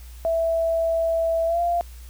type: tone with pitch glide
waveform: sine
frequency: 659.3 to 691.7 Hz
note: E5 to F5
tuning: 0 to -17 cents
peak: -19 dBFS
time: 0.25-1.81 s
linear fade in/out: 0 ms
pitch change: +83 cents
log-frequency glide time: 1.46-1.61 s
effects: added 60 Hz sine -38 dBFS peak until 2.09 s + white hiss -51 dBFS RMS until 2.09 s